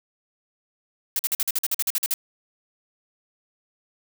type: noise bursts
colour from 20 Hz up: blue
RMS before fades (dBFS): -23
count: 13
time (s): 1.16-2.14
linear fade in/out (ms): 2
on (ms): 32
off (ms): 47
effects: none